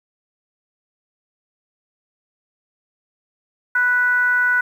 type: tone with frequency modulation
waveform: sine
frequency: 1480 Hz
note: F#6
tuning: in tune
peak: -14 dBFS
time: 3.75-4.61 s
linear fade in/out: 5 ms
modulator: 489 Hz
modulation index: 0.39
effects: 8-bit